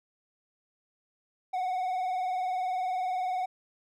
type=tone with vibrato; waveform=triangle; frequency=740 Hz; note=F#5; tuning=in tune; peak=-26 dBFS; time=1.53-3.46 s; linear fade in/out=10 ms; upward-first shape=triangle; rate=20 Hz; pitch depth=68 cents each way; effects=none